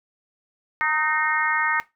harmonic tone with a mistuned harmonic, 307.1 Hz, D#4, 23 cents flat, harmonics 3 / 4 / 5 / 6 / 7, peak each -27 / -26 / -28 / -24 / -28 dBFS, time 0.81-1.8 s, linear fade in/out 0 ms, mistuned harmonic 4, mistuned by +38 cents, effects noise-tail reverb RT60 0.2 s tail -17 dB re dry

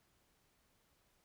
silence, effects pink hiss -75 dBFS RMS until 1.24 s

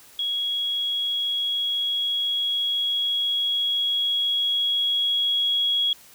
sine tone with level ramp, 3322 Hz, G#7, in tune, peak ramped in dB -23 to -19 dBFS, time 0.19-5.93 s, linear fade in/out 2 ms, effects white hiss -50 dBFS RMS until 6.14 s

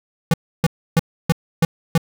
square tone bursts, 164.9 Hz, E3, 1 cent sharp, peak -12 dBFS, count 6, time 0.31-1.978 s, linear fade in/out 2 ms, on 28 ms, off 300 ms, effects none

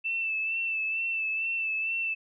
sine tone with vibrato, 2654 Hz, E7, 11 cents sharp, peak -27 dBFS, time 0.04-2.15 s, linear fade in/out 20 ms, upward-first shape sine, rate 2.2 Hz, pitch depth 32 cents each way, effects none

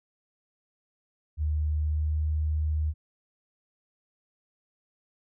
sine tone with pitch glide, 76.1 to 76.9 Hz, D#2 to D#2, -38 to -20 cents, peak -24 dBFS, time 1.37-2.94 s, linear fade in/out 50 ms, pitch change +18 cents, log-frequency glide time 1.82-2.19 s, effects none

